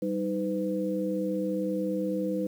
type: tone cluster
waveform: sine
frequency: 192.9 / 312.8 / 503 Hz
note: G3 / D#4 / B4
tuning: -28 / +9 / +32 cents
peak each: -31 dBFS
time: 0.02-2.47 s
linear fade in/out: 5 ms
effects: 9-bit